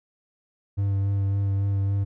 triangle tone with vibrato, 98.9 Hz, G2, 16 cents sharp, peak -19 dBFS, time 0.77-2.05 s, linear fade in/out 20 ms, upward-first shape sine, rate 3.6 Hz, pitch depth 16 cents each way, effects none

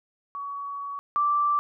sine tone pair in turn, 1128 / 1170.7 Hz, C#6 / D6, +30 / -6 cents, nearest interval minor second, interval 64 cents, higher second, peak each -31 / -20 dBFS, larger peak second, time 0.35-0.99 / 1.16-1.59 s, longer first, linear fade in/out 0 ms, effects none

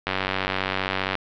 click train, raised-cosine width 0.3 ms, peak -7 dBFS, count 104, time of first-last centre 0.07-1.153 s, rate 95.1 Hz, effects low-pass 4000 Hz 12 dB/octave

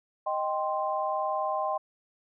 sine chord, C minor, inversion first, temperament equal, 622.3 / 784 / 1046.5 Hz, Eb5 / G5 / C6, 0 / 0 / 0 cents, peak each -31 dBFS, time 0.26-1.78 s, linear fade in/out 10 ms, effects none

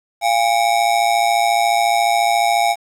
square ring-modulated tone, 754 Hz, F#5, 32 cents sharp, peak -11 dBFS, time 0.21-2.76 s, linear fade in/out 50 ms, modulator 57.1 Hz, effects low-pass 12000 Hz 12 dB/octave + 8-bit

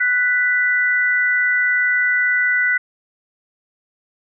sine tone pair together, 1483 / 1980.8 Hz, F#6 / B6, +4 / +5 cents, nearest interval perfect fourth, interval 501 cents, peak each -17 dBFS, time 0-2.78 s, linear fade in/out 10 ms, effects none

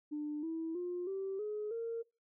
sine tone with pitch steps, 298.4 / 325.4 / 354.9 / 387 / 422 / 460.2 Hz, D4 / E4 / F4 / G4 / G#4 / A#4, +28 / -22 / +28 / -22 / +28 / -22 cents, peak -35 dBFS, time 0.11-2.03 s, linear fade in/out 20 ms, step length 320 ms, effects noise-tail reverb RT60 0.3 s tail -23 dB re dry + tanh soft clip ceiling -31 dBFS

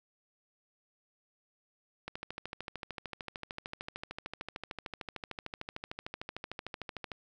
click train, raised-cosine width 0.3 ms, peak -23 dBFS, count 68, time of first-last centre 2.08-7.118 s, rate 13.3 Hz, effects none

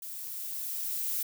violet noise with level ramp, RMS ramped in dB -41 to -31 dBFS, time 0.02-1.23 s, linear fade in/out 5 ms, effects none

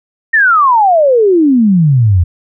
sine exponential sweep, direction down, 1864.7 to 82.3 Hz, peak -5 dBFS, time 0.33-2.24 s, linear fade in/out 10 ms, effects none

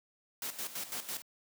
white noise with tremolo, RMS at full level -38 dBFS, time 0.42-1.22 s, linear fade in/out 2 ms, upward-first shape square, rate 6 Hz, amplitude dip 70%, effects high-pass 150 Hz 12 dB/octave

